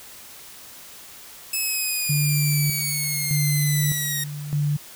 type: linear sweep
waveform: 5% pulse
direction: down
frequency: 2602 to 1864.7 Hz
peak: -14 dBFS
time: 1.53-4.24 s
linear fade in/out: 5 ms
type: tone with tremolo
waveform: sine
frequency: 146.83 Hz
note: D3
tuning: in tune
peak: -19 dBFS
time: 2.09-4.77 s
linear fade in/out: 10 ms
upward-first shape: square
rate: 0.82 Hz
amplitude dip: 70%
effects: white hiss -43 dBFS RMS until 4.95 s